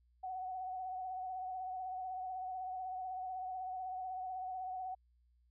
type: tone with vibrato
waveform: sine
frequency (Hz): 745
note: F#5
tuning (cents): +12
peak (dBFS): -39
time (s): 0.23-4.95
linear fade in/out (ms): 10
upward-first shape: triangle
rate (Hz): 16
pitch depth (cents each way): 41
effects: added 60 Hz sine -68 dBFS peak until 5.5 s